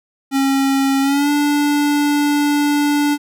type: tone with pitch glide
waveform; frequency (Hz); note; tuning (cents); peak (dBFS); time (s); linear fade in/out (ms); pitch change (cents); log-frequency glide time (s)
square; 272 to 291.5; C#4 to D4; -33 to -13; -14; 0.31-3.18; 50; +120; 1.01-1.3
effects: none